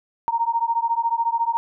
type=beating tone pair; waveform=sine; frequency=920 / 934 Hz; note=A#5 / A#5; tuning=-23 / +3 cents; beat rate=14 Hz; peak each=-22 dBFS; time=0.28-1.57 s; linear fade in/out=0 ms; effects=none

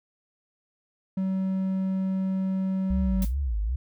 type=tone; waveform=triangle; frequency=189.9 Hz; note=F#3; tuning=45 cents sharp; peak=-22 dBFS; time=1.17-3.25 s; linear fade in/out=5 ms
type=tone with vibrato; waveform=sine; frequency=60.2 Hz; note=B1; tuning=44 cents flat; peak=-24 dBFS; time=2.9-3.76 s; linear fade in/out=5 ms; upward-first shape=sine; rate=2.5 Hz; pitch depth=290 cents each way
type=noise with exponential decay; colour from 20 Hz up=blue; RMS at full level=-32 dBFS; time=3.22-3.35 s; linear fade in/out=2 ms; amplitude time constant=27 ms
effects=none

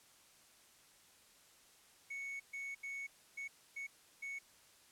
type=tone bursts at uneven times; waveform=triangle; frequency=2217 Hz; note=C#7; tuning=in tune; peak=-40 dBFS; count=6; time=2.1-2.4 / 2.53-2.75 / 2.83-3.07 / 3.37-3.48 / 3.76-3.87 / 4.22-4.39 s; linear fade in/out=10 ms; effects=white hiss -65 dBFS RMS until 4.91 s + low-pass 11000 Hz 12 dB/octave

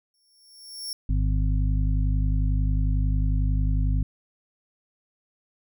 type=tone with exponential growth; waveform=sawtooth; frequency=5470 Hz; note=F8; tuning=37 cents flat; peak=-26 dBFS; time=0.14-0.93 s; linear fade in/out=1 ms; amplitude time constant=170 ms
type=harmonic tone; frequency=51.1 Hz; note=G#1; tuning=27 cents flat; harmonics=1 / 2 / 3 / 5; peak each=-21 / -27 / -31 / -35 dBFS; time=1.09-4.03 s; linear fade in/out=5 ms
effects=none

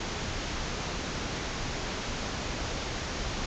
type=low-pass noise; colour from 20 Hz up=pink; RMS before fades=-34 dBFS; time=0-3.46 s; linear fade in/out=5 ms; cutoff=7000 Hz; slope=96 dB/octave; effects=none

